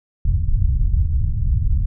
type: low-pass noise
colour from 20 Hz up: pink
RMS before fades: -17 dBFS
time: 0.25-1.86 s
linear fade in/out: 5 ms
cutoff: 110 Hz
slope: 24 dB/octave
effects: none